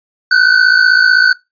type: tone pair together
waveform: square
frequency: 1474 / 1529.8 Hz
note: F#6 / G6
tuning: -7 / -43 cents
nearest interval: minor second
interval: 64 cents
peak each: -10 dBFS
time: 0.31-1.33 s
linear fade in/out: 5 ms
effects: noise-tail reverb RT60 0.2 s tail -20 dB re dry + resampled to 11025 Hz